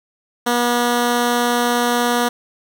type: tone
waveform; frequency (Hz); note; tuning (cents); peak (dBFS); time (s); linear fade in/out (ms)
10% pulse; 241.1; B3; -41; -7; 0.46-2.29; 10
effects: none